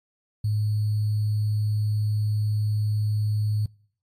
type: tone with sample-and-hold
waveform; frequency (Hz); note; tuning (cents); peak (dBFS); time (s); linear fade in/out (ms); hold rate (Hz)
sine; 106; G#2; +36; -21; 0.44-3.66; 5; 4410
effects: noise-tail reverb RT60 0.6 s tail -26 dB re dry + AAC 64 kbps